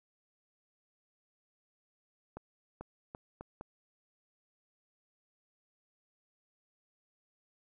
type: accelerating click train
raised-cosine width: 1 ms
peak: -29 dBFS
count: 5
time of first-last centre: 2.37-3.611 s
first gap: 440 ms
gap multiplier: 0.77
effects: none